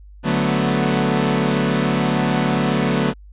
sawtooth chord, B minor seventh, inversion first, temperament equal, 146.83 / 185 / 220 / 246.9 Hz, D3 / F#3 / A3 / B3, 0 / 0 / 0 / 0 cents, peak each -18 dBFS, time 0.23-3.14 s, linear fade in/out 50 ms, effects added 50 Hz sine -39 dBFS peak until 3.32 s + resampled to 8000 Hz

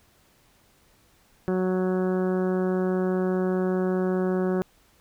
harmonic tone, 185 Hz, F#3, in tune, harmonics 1 / 2 / 3 / 4 / 5 / 6 / 7 / 8 / 9, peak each -25 / -25 / -33 / -38 / -44 / -42 / -44 / -43 / -46 dBFS, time 1.48-4.62 s, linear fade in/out 0 ms, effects pink hiss -61 dBFS RMS until 5 s

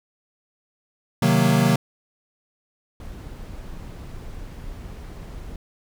square chord, C half-diminished seventh, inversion none, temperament equal, 130.81 / 155.56 / 185 / 233.1 Hz, C3 / Eb3 / Gb3 / Bb3, 0 / 0 / 0 / 0 cents, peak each -22 dBFS, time 1.22-1.76 s, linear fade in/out 5 ms
brown noise, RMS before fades -36 dBFS, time 3-5.56 s, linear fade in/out 2 ms
effects none

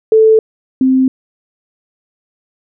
sine tone pair in turn, 440 / 261.1 Hz, A4 / C4, 0 / -3 cents, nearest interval major sixth, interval 903 cents, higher first, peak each -4 / -7 dBFS, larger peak first, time 0.12-0.39 / 0.81-1.08 s, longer neither, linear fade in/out 2 ms, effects none

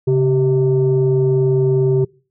sine tone pair together, 136.4 / 386.8 Hz, C#3 / G4, -28 / -23 cents, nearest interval octave + tritone, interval 1805 cents, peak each -13 dBFS, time 0.07-2.05 s, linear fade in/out 10 ms, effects noise-tail reverb RT60 0.4 s tail -25 dB re dry + tanh soft clip ceiling -7 dBFS

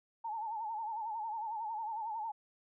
sine tone with vibrato, 880 Hz, A5, in tune, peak -36 dBFS, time 0.24-2.32 s, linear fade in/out 10 ms, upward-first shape sine, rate 11 Hz, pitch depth 89 cents each way, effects none

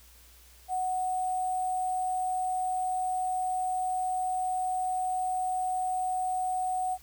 sine tone with sample-and-hold, 740 Hz, F#5, in tune, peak -27 dBFS, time 0.68-6.98 s, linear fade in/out 50 ms, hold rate 8820 Hz, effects added 60 Hz sine -56 dBFS peak until 7.02 s + white hiss -57 dBFS RMS until 7.02 s

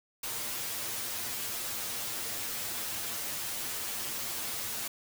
white noise with comb filter, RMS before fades -36 dBFS, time 0.23-4.88 s, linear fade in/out 5 ms, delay 8.7 ms, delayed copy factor +0.95, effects none

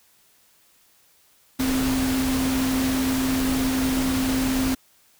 sine tone in noise, 261.7 Hz, C4, in tune, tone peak -21 dBFS, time 1.59-4.75 s, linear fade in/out 10 ms, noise pink, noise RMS -28 dBFS, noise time 1.59-4.75 s, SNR +4 dB, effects white hiss -59 dBFS RMS until 5.19 s

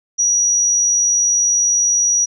sine tone, 5800 Hz, F#8, 35 cents flat, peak -12 dBFS, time 0.18-2.26 s, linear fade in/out 20 ms, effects none

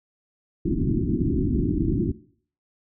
white low-pass noise, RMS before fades -23 dBFS, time 0.65-2.12 s, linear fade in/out 10 ms, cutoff 360 Hz, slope 96 dB/octave, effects noise-tail reverb RT60 0.5 s tail -17 dB re dry

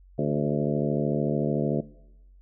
harmonic tone with a mistuned harmonic, 73.42 Hz, D2, in tune, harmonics 2 / 3 / 4 / 5 / 6 / 7 / 8 / 9, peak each -28 / -30 / -31 / -32 / -33 / -33 / -34 / -35 dBFS, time 0.18-1.81 s, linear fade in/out 10 ms, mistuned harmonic 6, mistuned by -50 cents, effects noise-tail reverb RT60 0.9 s tail -21 dB re dry + added 46 Hz sine -50 dBFS peak until 2.41 s

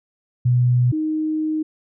sine tone pair in turn, 123.5 / 311.2 Hz, B2 / D#4, 0 / 0 cents, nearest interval octave + major third, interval 1600 cents, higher second, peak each -13 / -19 dBFS, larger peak first, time 0.45-0.92 / 0.92-1.63 s, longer second, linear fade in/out 10 ms, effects none

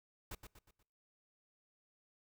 pink noise with echo, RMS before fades -45 dBFS, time 0.31-0.35 s, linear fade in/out 5 ms, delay 120 ms, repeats 4, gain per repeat -7 dB, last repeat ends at 0.83 s, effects noise-tail reverb RT60 0.9 s tail -26 dB re dry

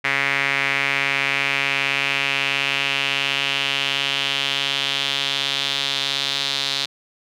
sawtooth tone with band-pass filter sweep, 138.59 Hz, C#3, in tune, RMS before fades -22 dBFS, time 0.04-6.86 s, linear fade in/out 10 ms, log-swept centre 2100 to 3900 Hz, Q 3.6, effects none

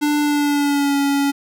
square tone with pitch glide, 295.3 to 280.8 Hz, D4 to C#4, +10 to +22 cents, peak -16 dBFS, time 0.01-1.32 s, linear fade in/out 20 ms, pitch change -88 cents, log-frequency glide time 0.2-0.97 s, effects none

